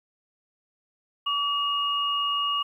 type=tone pair together; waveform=sine; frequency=1146 / 2863 Hz; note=D6 / F7; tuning=-43 / +42 cents; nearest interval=octave + major third; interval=1585 cents; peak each=-26 dBFS; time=1.26-2.63 s; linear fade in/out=10 ms; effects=10-bit